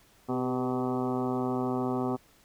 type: harmonic tone with a mistuned harmonic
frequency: 126.5 Hz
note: B2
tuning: 42 cents sharp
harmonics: 1 / 2 / 3 / 4 / 5 / 6 / 7 / 8 / 9 / 10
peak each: -37 / -30 / -33 / -39 / -41 / -37 / -42 / -45 / -41 / -46 dBFS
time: 0.28-2.17 s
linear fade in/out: 20 ms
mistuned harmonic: 3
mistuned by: +31 cents
effects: pink hiss -61 dBFS RMS until 2.44 s